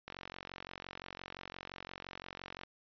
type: click train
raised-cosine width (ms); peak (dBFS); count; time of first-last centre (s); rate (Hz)
0.3; -27; 118; 0.08-2.635; 45.8
effects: resampled to 11025 Hz